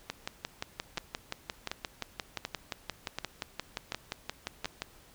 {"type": "two click trains", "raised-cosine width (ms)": 0.2, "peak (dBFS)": [-16, -16], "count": [28, 6], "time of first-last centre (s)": [[0.1, 4.82], [0.98, 4.656]], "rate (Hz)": [5.72, 1.36], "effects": ["pink hiss -58 dBFS RMS until 5.14 s"]}